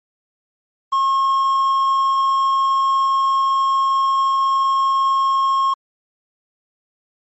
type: tone with quantisation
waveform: triangle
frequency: 1080 Hz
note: C#6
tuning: 45 cents flat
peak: -12 dBFS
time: 0.92-5.74 s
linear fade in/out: 10 ms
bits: 7
effects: MP3 32 kbps